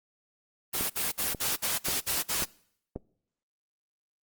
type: noise bursts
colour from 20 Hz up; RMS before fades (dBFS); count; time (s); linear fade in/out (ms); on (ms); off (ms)
white; -29; 8; 0.73-2.454; 20; 170; 52
type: click train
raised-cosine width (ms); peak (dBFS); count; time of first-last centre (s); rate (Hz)
2; -21; 5; 0.81-2.961; 1.86
effects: noise-tail reverb RT60 0.7 s tail -24 dB re dry + Opus 24 kbps